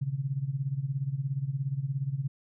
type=tone with tremolo; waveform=sine; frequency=136.7 Hz; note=C#3; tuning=24 cents flat; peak=-25 dBFS; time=0.01-2.28 s; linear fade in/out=10 ms; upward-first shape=sine; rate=17 Hz; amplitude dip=80%; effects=none